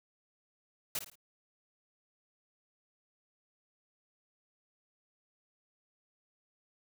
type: noise with echo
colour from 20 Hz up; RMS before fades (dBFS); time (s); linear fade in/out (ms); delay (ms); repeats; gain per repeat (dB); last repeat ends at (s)
white; -35; 0.95-0.99; 2; 55; 3; -9; 1.155
effects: none